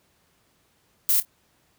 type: noise with echo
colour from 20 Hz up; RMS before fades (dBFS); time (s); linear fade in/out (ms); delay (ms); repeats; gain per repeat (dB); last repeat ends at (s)
violet; -20; 1.09-1.2; 0; 25; 2; -15; 1.25
effects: pink hiss -65 dBFS RMS until 1.78 s + high-pass 60 Hz 12 dB/octave